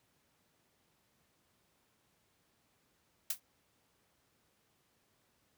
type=noise with exponential decay; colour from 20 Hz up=blue; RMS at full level=-29 dBFS; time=3.3-3.4 s; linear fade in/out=5 ms; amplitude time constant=20 ms; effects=pink hiss -74 dBFS RMS until 5.57 s + high-pass 80 Hz 12 dB/octave